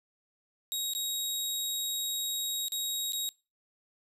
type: tone with dropouts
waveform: 20% pulse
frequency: 3790 Hz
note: A#7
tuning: 28 cents sharp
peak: -25 dBFS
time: 0.72-3.29 s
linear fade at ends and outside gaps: 0 ms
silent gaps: 0.935-0.95 / 2.683-2.721 / 3.122-3.132 s
effects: noise-tail reverb RT60 0.3 s tail -23 dB re dry